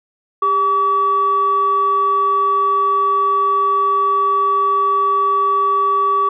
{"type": "tone pair together", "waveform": "sine", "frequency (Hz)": [400, 1143.5], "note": ["G4", "D6"], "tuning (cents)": [35, -47], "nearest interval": "octave + tritone", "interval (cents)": 1818, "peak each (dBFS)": [-22, -12], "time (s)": [0.42, 6.29], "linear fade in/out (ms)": 5, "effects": ["tanh soft clip ceiling -6 dBFS"]}